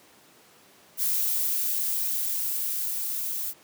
violet noise with level ramp, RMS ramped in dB -25 to -31 dBFS, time 0.97-3.54 s, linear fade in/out 50 ms, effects pink hiss -55 dBFS RMS until 3.63 s + high-pass 200 Hz 12 dB/octave

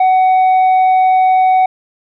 triangle tone with tanh clipping, 748 Hz, F#5, 19 cents sharp, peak -8 dBFS, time 0-1.66 s, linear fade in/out 5 ms, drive 8 dB, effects none

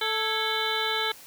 harmonic tone with a mistuned harmonic, 440 Hz, A4, in tune, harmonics 1 / 2 / 3 / 4 / 5 / 7 / 8 / 9, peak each -33 / -33 / -33 / -33 / -33 / -33 / -33 / -33 dBFS, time 0.01-1.12 s, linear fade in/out 5 ms, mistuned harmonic 4, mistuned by -100 cents, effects white hiss -48 dBFS RMS until 1.26 s

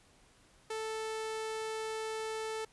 sawtooth tone, 440 Hz, A4, in tune, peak -32 dBFS, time 0.7-2.65 s, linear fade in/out 5 ms, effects pink hiss -64 dBFS RMS until 2.72 s + resampled to 24000 Hz

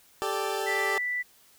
20% pulse chord, G suspended second, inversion none, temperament equal with one note detuned, 392 / 437.5 / 587.3 Hz, G4 / A4 / D5, 0 / -10 / 0 cents, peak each -26 / -27 / -31 dBFS, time 0.22-0.98 s, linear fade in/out 0 ms
sine tone, 1975.5 Hz, B6, in tune, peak -27 dBFS, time 0.66-1.23 s, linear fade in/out 20 ms
effects white hiss -59 dBFS RMS until 1.58 s

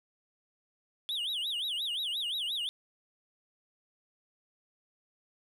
triangle tone with vibrato, 3316 Hz, G#7, 3 cents flat, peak -30 dBFS, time 1.09-2.69 s, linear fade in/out 0 ms, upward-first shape sine, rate 5.7 Hz, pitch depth 280 cents each way, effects none

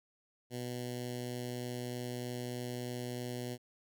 10% pulse tone with notch filter, 123.2 Hz, B2, 4 cents flat, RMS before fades -40 dBFS, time 0.5-3.58 s, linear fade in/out 50 ms, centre 1200 Hz, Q 0.54, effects none

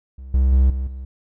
triangle tone with level steps, 65.41 Hz, C2, in tune, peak -31 / -11 / -9 / -19 / -27 dBFS, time 0.18-1.05 s, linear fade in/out 5 ms, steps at 0.34 / 0.52 / 0.7 / 0.87 s, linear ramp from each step 2 ms, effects none

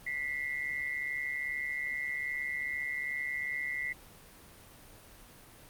sine tone pair together, 1975.5 / 2118 Hz, B6 / C7, 0 / +21 cents, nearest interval minor second, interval 121 cents, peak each -34 / -37 dBFS, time 0.06-3.93 s, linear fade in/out 10 ms, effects pink hiss -54 dBFS RMS until 5.69 s + Opus 32 kbps

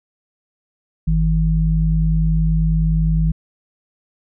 sine tone pair together, 50.4 / 160 Hz, G1 / D#3, +49 / +49 cents, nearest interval octave + minor sixth, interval 2000 cents, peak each -16 dBFS, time 1.07-3.32 s, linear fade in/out 10 ms, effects none

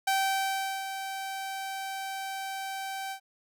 sawtooth tone with ADSR envelope, 775 Hz, G5, 20 cents flat, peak -20 dBFS, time 0.07-3.2 s, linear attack 7 ms, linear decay 760 ms, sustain -10 dB, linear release 85 ms, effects none

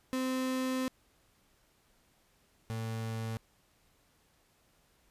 35% pulse tone pair in turn, 258.7 / 112.41 Hz, C4 / A2, -19 / +38 cents, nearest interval octave + major second, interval 1443 cents, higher first, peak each -29 / -33 dBFS, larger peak first, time 0.13-0.88 / 2.7-3.37 s, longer first, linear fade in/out 0 ms, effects pink hiss -69 dBFS RMS until 5.1 s + resampled to 32000 Hz

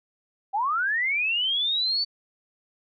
sine linear sweep, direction up, 757 to 4549 Hz, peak -22 dBFS, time 0.53-2.05 s, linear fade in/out 20 ms, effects none

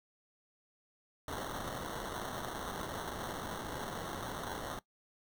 white noise with sample-and-hold, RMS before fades -41 dBFS, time 1.28-4.79 s, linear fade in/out 2 ms, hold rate 2450 Hz, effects noise-tail reverb RT60 0.1 s tail -19 dB re dry

